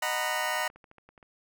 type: chord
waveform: 20% pulse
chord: B major seventh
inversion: first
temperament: just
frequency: 617.4 / 740.8 / 926 / 987.8 Hz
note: D#5 / F#5 / A#5 / B5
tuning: -14 / +2 / -12 / 0 cents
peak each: -29 dBFS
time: 0.02-0.68 s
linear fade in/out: 5 ms
type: clicks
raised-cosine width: 0.5 ms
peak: -38 dBFS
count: 11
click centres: 0.566 / 0.603 / 0.671 / 0.701 / 0.76 / 0.842 / 0.914 / 0.983 / 1.09 / 1.178 / 1.228 s
effects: none